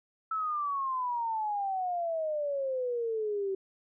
sine exponential sweep, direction down, 1321 to 380.9 Hz, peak -29 dBFS, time 0.31-3.55 s, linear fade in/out 5 ms, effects none

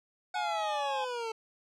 25% pulse exponential sweep, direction down, 740 to 440 Hz, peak -30 dBFS, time 0.34-1.32 s, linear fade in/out 5 ms
harmonic tone, 839 Hz, G#5, 17 cents sharp, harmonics 1 / 3 / 4, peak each -32 / -45 / -44 dBFS, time 0.35-1.05 s, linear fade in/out 10 ms
effects low-pass 6000 Hz 12 dB/octave

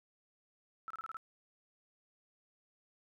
sine tone bursts, 1318.5 Hz, E6, in tune, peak -40 dBFS, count 6, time 0.88-1.169 s, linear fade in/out 0 ms, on 24 ms, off 29 ms, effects none

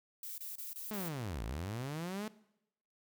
violet noise bursts, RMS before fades -44 dBFS, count 5, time 0.23-1.084 s, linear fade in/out 2 ms, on 150 ms, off 26 ms
sawtooth linear two-way sweep, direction down then up, 220 to 49 to 220 Hz, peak -34 dBFS, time 0.91-2.28 s, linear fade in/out 0 ms, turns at 1.43 s
effects noise-tail reverb RT60 0.8 s tail -19 dB re dry

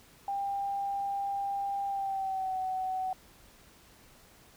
sine tone with pitch glide, 796 to 751.3 Hz, G5 to F#5, +26 to +26 cents, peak -30 dBFS, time 0.28-3.13 s, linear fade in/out 2 ms, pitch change -100 cents, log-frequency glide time 1.86-2.56 s, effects pink hiss -58 dBFS RMS until 4.56 s

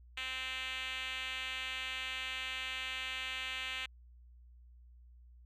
5% pulse tone with band-pass filter, 260 Hz, C4, 11 cents flat, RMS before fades -40 dBFS, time 0.17-3.86 s, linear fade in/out 5 ms, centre 2800 Hz, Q 2, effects added 60 Hz sine -55 dBFS peak until 5.45 s

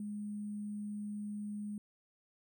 sine tone with sample-and-hold, 207.9 Hz, G#3, 2 cents sharp, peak -38 dBFS, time 0-1.78 s, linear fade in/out 2 ms, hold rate 8820 Hz, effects none

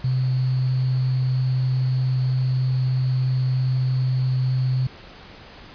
sine tone with sample-and-hold, 128.8 Hz, C3, 27 cents flat, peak -18 dBFS, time 0.04-4.87 s, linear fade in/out 5 ms, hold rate 4410 Hz, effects pink hiss -43 dBFS RMS until 5.74 s + resampled to 11025 Hz

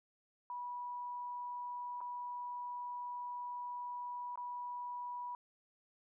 sine tone with dropouts, 977 Hz, B5, 19 cents flat, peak -40 dBFS, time 0.5-5.35 s, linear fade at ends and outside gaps 1 ms, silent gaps 2.006-2.013 / 4.357-4.375 s, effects none

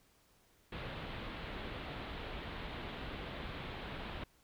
pink low-pass noise, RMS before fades -44 dBFS, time 0.72-4.24 s, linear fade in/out 5 ms, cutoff 3900 Hz, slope 48 dB/octave, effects pink hiss -69 dBFS RMS until 4.43 s

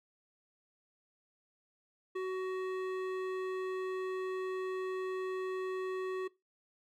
sine tone with hard clipping, 374.1 Hz, F#4, 19 cents sharp, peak -36 dBFS, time 2.15-6.28 s, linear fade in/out 10 ms, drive 13 dB, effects noise-tail reverb RT60 0.2 s tail -19 dB re dry

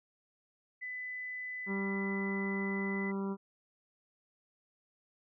sine tone, 2002 Hz, B6, 23 cents sharp, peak -38 dBFS, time 0.81-3.12 s, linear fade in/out 20 ms
harmonic tone, 196 Hz, G3, in tune, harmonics 1 / 2 / 3 / 4 / 5 / 6 / 7, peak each -34 / -39 / -53 / -53 / -46 / -52 / -53 dBFS, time 1.66-3.37 s, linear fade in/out 50 ms
effects none

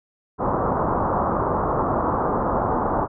white low-pass noise, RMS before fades -22 dBFS, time 0.38-3.08 s, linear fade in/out 50 ms, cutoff 1200 Hz, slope 48 dB/octave, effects none

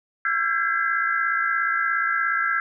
sine tone cluster, 1347 / 1597 / 1654 / 2039 Hz, E6 / G6 / G#6 / C7, +37 / +32 / -8 / -45 cents, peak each -24 / -25 / -26 / -30 dBFS, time 0.25-2.6 s, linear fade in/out 2 ms, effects none

